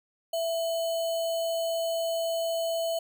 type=tone with sample-and-hold; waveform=sine; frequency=663 Hz; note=E5; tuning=10 cents sharp; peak=-26 dBFS; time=0.33-2.99 s; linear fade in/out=5 ms; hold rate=3675 Hz; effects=none